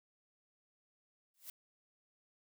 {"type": "noise with exponential growth", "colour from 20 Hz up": "blue", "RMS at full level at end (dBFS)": -44, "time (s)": [1.34, 1.5], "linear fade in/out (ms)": 2, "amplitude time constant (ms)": 34, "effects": []}